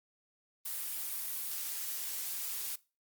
blue noise, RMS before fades -38 dBFS, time 0.65-2.76 s, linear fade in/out 10 ms, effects noise-tail reverb RT60 0.3 s tail -20 dB re dry + Opus 32 kbps

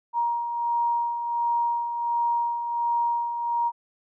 sine beating tone pair, 942 / 943.4 Hz, A#5 / A#5, +18 / +20 cents, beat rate 1.4 Hz, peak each -32 / -23 dBFS, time 0.13-3.72 s, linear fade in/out 50 ms, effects none

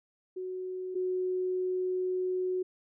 sine tone pair in turn, 370 / 368.2 Hz, F#4 / F#4, 0 / -8 cents, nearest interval unison, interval 8 cents, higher first, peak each -34 / -28 dBFS, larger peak second, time 0.36-0.95 / 0.95-2.63 s, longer second, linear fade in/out 10 ms, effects none

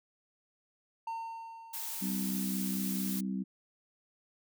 triangle tone with exponential decay, 910 Hz, A#5, 42 cents flat, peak -32 dBFS, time 1.07-2.78 s, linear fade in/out 5 ms, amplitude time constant 370 ms
blue noise, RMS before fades -39 dBFS, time 1.73-3.21 s, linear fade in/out 10 ms
harmonic tone, 64.5 Hz, C2, 24 cents flat, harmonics 3 / 4 / 5, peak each -33 / -39 / -45 dBFS, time 2.01-3.44 s, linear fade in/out 20 ms
effects none

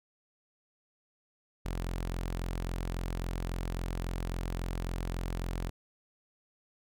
sawtooth tone, 43.65 Hz, F1, in tune, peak -29 dBFS, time 1.65-5.7 s, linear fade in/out 10 ms, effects none

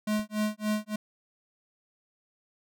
square tone with tremolo, 212.6 Hz, G#3, 41 cents sharp, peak -25 dBFS, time 0.07-0.96 s, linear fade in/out 5 ms, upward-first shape sine, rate 3.5 Hz, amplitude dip 100%
click, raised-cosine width 3 ms, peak -34 dBFS, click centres 0.194 s
effects none

